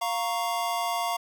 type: chord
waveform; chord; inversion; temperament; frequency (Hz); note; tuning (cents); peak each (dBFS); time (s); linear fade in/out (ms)
square; Bb minor; second; equal; 698.5 / 932.3 / 1108.7; F5 / Bb5 / Db6; 0 / 0 / 0; -30 / -32 / -33; 0.01-1.17; 10
effects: none